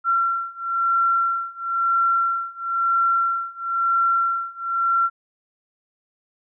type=beating tone pair; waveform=sine; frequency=1362 / 1363 Hz; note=F6 / F6; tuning=-44 / -43 cents; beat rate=1 Hz; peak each=-22 / -21 dBFS; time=0.04-5.1 s; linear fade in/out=50 ms; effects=none